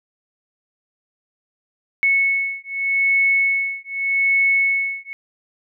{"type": "beating tone pair", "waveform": "sine", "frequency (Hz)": [2203, 2203.83], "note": ["C#7", "C#7"], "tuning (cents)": [-11, -11], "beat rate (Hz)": 0.83, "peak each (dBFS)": -19, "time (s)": [2.03, 5.13], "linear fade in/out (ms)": 0, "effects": []}